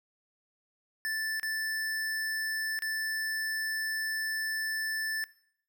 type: tone with dropouts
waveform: square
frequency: 1760 Hz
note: A6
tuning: in tune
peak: -31 dBFS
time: 1.05-5.24 s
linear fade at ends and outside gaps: 0 ms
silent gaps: 1.397-1.431 / 2.79-2.822 s
effects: noise-tail reverb RT60 0.7 s tail -21 dB re dry